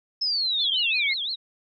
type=exponential sweep; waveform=sine; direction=down; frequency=5274 to 2085 Hz; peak=-22 dBFS; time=0.21-1.14 s; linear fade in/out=10 ms
type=tone with vibrato; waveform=sine; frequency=3729 Hz; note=A#7; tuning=in tune; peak=-26 dBFS; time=0.58-1.36 s; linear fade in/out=20 ms; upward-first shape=triangle; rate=5.8 Hz; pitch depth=280 cents each way
effects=none